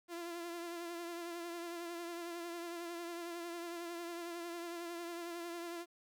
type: tone with vibrato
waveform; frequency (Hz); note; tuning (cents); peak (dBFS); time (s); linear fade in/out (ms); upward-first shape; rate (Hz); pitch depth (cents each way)
sawtooth; 342.2; F4; -35; -38; 0.08-5.86; 50; triangle; 11; 42
effects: 12-bit